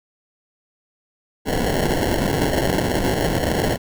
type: noise with sample-and-hold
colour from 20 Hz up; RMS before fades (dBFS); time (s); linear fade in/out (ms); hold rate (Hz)
white; -20; 1.45-3.78; 50; 1225
effects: none